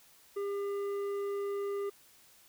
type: tone with tanh clipping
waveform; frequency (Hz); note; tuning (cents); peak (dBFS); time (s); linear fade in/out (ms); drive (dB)
sine; 401.4; G4; +41; -34; 0.36-1.9; 10; 9
effects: white hiss -61 dBFS RMS until 2.48 s